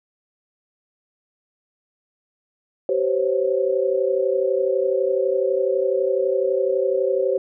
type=tone cluster; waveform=sine; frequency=383.7 / 512 / 544 Hz; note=G4 / C5 / C#5; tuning=-37 / -38 / -33 cents; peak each=-22 dBFS; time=2.89-7.38 s; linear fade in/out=2 ms; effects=none